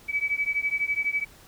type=beating tone pair; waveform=sine; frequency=2283 / 2295 Hz; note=D7 / D7; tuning=-50 / -40 cents; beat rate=12 Hz; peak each=-27 dBFS; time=0.08-1.25 s; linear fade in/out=20 ms; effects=pink hiss -52 dBFS RMS until 1.47 s